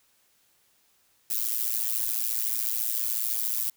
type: noise with amplitude modulation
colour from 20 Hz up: violet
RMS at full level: -24 dBFS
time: 1.3-3.7 s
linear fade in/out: 5 ms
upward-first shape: sine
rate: 114 Hz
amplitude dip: 100%
effects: white hiss -66 dBFS RMS until 3.76 s